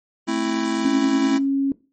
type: chord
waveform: square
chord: A minor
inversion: none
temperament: just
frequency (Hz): 220 / 264 / 330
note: A3 / C4 / E4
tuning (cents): 0 / +16 / +2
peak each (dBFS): -27 / -26 / -24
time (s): 0.27-1.39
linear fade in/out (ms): 20
type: tone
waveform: sine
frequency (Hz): 274.4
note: C#4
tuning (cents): -17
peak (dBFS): -17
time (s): 0.85-1.72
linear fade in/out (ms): 2
effects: noise-tail reverb RT60 0.3 s tail -18 dB re dry + MP3 32 kbps